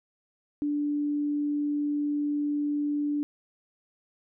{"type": "tone", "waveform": "sine", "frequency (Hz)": 292.6, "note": "D4", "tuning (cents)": -6, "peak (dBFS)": -25, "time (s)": [0.62, 3.23], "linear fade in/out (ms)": 0, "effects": []}